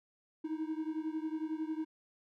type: beating tone pair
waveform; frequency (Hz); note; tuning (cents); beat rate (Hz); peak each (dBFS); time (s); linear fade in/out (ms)
triangle; 311.1 / 322.1; D#4 / E4; 0 / -40; 11; -35 / -37; 0.44-1.85; 10
effects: none